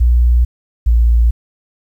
sine tone pair in turn, 60 / 57.99 Hz, B1 / A#1, -49 / -8 cents, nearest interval minor second, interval 59 cents, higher first, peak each -7 dBFS, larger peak neither, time 0-0.45 / 0.86-1.31 s, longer neither, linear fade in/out 10 ms, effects 8-bit

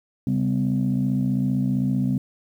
sine tone cluster, 135.6 / 198.2 / 253.6 Hz, C#3 / G3 / B3, -38 / +19 / +46 cents, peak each -23 dBFS, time 0.27-2.18 s, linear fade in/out 2 ms, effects tanh soft clip ceiling -13 dBFS + 9-bit

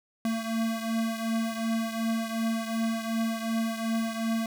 square beating tone pair, 225.2 / 227.9 Hz, A3 / A#3, +40 / -39 cents, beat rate 2.7 Hz, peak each -29 / -34 dBFS, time 0.25-4.46 s, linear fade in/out 2 ms, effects none

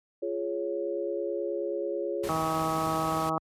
sine chord, Db major, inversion first, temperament just, 346.5 / 415.8 / 554.4 Hz, F4 / Ab4 / Db5, -14 / +2 / 0 cents, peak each -33 dBFS, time 0.22-2.29 s, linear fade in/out 10 ms
pink noise, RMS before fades -39 dBFS, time 2.23-3.3 s, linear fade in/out 10 ms
harmonic tone, 160 Hz, D#3, 49 cents sharp, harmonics 1 / 2 / 3 / 4 / 5 / 6 / 7 / 8, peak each -36 / -34 / -39 / -34 / -33 / -39 / -33 / -33 dBFS, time 2.29-3.38 s, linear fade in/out 0 ms
effects high-pass 60 Hz 12 dB/octave + resampled to 32000 Hz

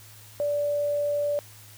sine tone, 582 Hz, D5, 16 cents flat, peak -23 dBFS, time 0.4-1.39 s, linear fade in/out 0 ms, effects added 106 Hz sine -50 dBFS peak until 1.77 s + white hiss -50 dBFS RMS until 1.77 s

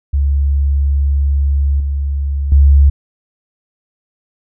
sine tone with level steps, 70.1 Hz, C#2, 20 cents sharp, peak -10 / -14 / -4 dBFS, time 0.13-2.9 s, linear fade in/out 10 ms, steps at 1.8 / 2.52 s, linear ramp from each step 2 ms, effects none

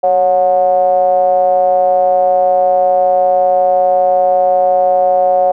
triangle ring-modulated tone, 87.31 Hz, F2, in tune, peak -3 dBFS, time 0.03-5.52 s, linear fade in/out 10 ms, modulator 641 Hz, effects none

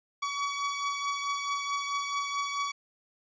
sawtooth beating tone pair, 1132 / 1136.6 Hz, C#6 / C#6, +36 / +43 cents, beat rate 4.6 Hz, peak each -27 / -33 dBFS, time 0.22-2.72 s, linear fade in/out 10 ms, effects resampled to 16000 Hz

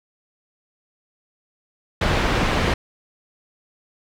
pink low-pass noise, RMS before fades -20 dBFS, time 2.01-2.74 s, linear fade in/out 5 ms, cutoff 3100 Hz, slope 12 dB/octave, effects none

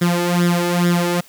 sawtooth tone with flanger, 174.61 Hz, F3, in tune, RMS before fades -17 dBFS, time 0.01-1.21 s, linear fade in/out 10 ms, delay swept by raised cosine 0.56 to 2.36 ms, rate 2.3 Hz, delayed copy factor +0.75, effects white hiss -47 dBFS RMS until 1.28 s

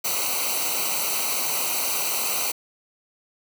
white noise with comb filter, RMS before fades -25 dBFS, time 0.04-2.52 s, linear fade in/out 10 ms, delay 0.58 ms, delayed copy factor -0.95, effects none

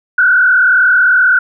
sine tone with frequency modulation, 1480 Hz, F#6, in tune, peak -6 dBFS, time 0.18-1.39 s, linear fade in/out 5 ms, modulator 38.6 Hz, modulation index 1.5, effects none

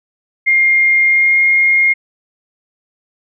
sine tone with pitch glide, 2120 to 2135 Hz, C7 to C7, +22 to +34 cents, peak -8 dBFS, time 0.46-1.94 s, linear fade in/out 20 ms, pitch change +12 cents, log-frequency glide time 1.05-1.4 s, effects none

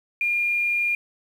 sine tone with quantisation, 2411 Hz, D7, 45 cents sharp, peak -20 dBFS, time 0.21-0.95 s, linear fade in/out 2 ms, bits 8, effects none

